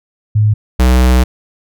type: tone pair in turn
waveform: sine / square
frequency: 106.4 / 62.88 Hz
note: G#2 / B1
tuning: +42 / +32 cents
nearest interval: major sixth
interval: 910 cents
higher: first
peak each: -7 dBFS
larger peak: neither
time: 0.35-0.54 / 0.79-1.24 s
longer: second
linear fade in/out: 10 ms
effects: none